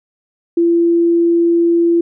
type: tone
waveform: sine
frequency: 339.4 Hz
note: F4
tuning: 49 cents flat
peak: -9 dBFS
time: 0.57-2.01 s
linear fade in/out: 5 ms
effects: none